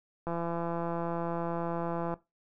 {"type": "click train", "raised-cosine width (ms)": 1, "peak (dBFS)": -21, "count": 317, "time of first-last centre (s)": [0.27, 2.14], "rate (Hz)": 169, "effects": ["noise-tail reverb RT60 0.2 s tail -17 dB re dry"]}